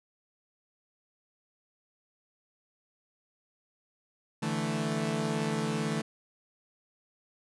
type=chord; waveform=sawtooth; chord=D suspended second; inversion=none; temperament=equal; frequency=146.83 / 164.81 / 220 Hz; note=D3 / E3 / A3; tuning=0 / 0 / 0 cents; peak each=-31 / -30 / -28 dBFS; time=4.42-6.02 s; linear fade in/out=10 ms; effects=resampled to 24000 Hz